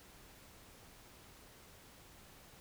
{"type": "silence", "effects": ["pink hiss -59 dBFS RMS until 2.6 s"]}